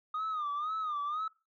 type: tone with vibrato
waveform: sine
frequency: 1225 Hz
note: D#6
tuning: 27 cents flat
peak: -30 dBFS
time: 0.14-1.28 s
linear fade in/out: 5 ms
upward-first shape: sine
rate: 2 Hz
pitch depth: 110 cents each way
effects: noise-tail reverb RT60 0.3 s tail -22 dB re dry + tanh soft clip ceiling -30 dBFS